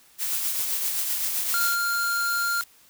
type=noise with tremolo; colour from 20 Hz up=blue; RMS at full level=-25 dBFS; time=0.18-1.77 s; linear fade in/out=50 ms; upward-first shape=triangle; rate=7.7 Hz; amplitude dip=40%
type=noise; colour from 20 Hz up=blue; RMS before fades=-34 dBFS; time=1.48-2.64 s; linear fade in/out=5 ms
type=tone; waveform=square; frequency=1396.9 Hz; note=F6; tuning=in tune; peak=-24 dBFS; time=1.54-2.61 s; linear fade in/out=0 ms
effects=white hiss -56 dBFS RMS until 2.89 s